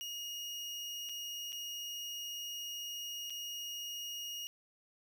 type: tone with dropouts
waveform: 30% pulse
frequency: 2867 Hz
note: F7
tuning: 45 cents sharp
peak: -37 dBFS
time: 0.01-4.47 s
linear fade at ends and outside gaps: 0 ms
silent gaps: 1.09-1.094 / 1.522-1.528 / 3.298-3.304 s
effects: 11-bit